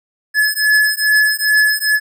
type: beating tone pair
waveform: square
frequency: 1711 / 1713.4 Hz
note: A6 / A6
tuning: -49 / -46 cents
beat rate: 2.4 Hz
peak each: -15 dBFS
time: 0.34-2 s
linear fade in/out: 50 ms
effects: none